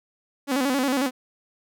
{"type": "tone with vibrato", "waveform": "sawtooth", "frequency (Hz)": 267.2, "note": "C4", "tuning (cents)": 36, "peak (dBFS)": -17, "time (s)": [0.47, 1.11], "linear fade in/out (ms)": 50, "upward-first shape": "square", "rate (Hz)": 11, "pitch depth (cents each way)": 91, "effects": []}